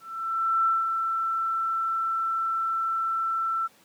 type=tone with ADSR envelope; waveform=sine; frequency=1337 Hz; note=E6; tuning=24 cents sharp; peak=-19 dBFS; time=0-3.68 s; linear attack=660 ms; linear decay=190 ms; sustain=-5 dB; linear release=25 ms; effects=pink hiss -58 dBFS RMS until 3.84 s + high-pass 200 Hz 12 dB/octave